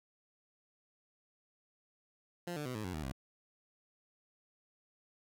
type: tone with pitch steps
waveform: 15% pulse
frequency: 174.61 / 148.53 / 126.35 / 107.49 / 91.43 / 77.78 / 66.16 Hz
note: F3 / D3 / B2 / A2 / F#2 / D#2 / C2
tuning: 0 / +20 / +40 / -40 / -20 / 0 / +20 cents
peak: -32 dBFS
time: 2.47-3.121 s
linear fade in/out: 5 ms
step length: 93 ms
effects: none